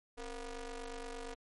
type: ring-modulated tone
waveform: sawtooth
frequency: 244.3 Hz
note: B3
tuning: 19 cents flat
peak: -35 dBFS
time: 0.17-1.35 s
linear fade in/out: 20 ms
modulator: 220 Hz
effects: MP3 48 kbps